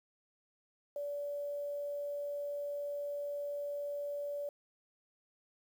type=tone with quantisation; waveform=sine; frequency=577 Hz; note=D5; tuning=31 cents flat; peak=-36 dBFS; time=0.96-4.49 s; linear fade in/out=2 ms; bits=10; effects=none